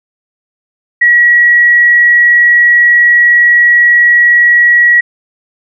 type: tone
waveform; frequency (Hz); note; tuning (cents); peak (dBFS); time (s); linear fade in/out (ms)
sine; 1919; A#6; +50; -3; 1.01-5.01; 10
effects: none